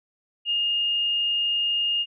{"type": "tone", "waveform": "sine", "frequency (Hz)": 2836, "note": "F7", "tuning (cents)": 26, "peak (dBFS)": -21, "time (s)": [0.45, 2.06], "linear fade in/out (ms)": 50, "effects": []}